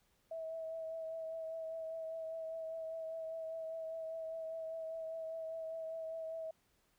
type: tone with vibrato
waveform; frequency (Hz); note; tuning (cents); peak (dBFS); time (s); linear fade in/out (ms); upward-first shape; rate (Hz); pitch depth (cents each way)
sine; 648; E5; -30; -40; 0.31-6.51; 5; triangle; 5; 23
effects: pink hiss -75 dBFS RMS until 6.98 s